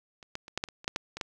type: clicks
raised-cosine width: 0.2 ms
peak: -30 / -18 / -28 / -13 / -13 / -28 / -30 / -11 / -12 / -21 / -15 dBFS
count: 11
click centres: 0.228 / 0.354 / 0.481 / 0.576 / 0.639 / 0.687 / 0.844 / 0.879 / 0.961 / 1.17 / 1.212 s
effects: none